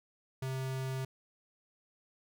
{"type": "tone", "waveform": "square", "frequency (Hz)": 131.8, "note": "C3", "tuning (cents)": 13, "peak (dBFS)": -35, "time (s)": [0.42, 1.05], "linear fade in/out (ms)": 5, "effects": []}